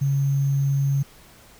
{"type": "tone with sample-and-hold", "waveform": "sine", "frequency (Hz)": 138.59, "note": "C#3", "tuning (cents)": 0, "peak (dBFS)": -18, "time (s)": [0.01, 1.03], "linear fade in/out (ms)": 10, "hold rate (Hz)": 6300, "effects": ["pink hiss -50 dBFS RMS until 1.59 s"]}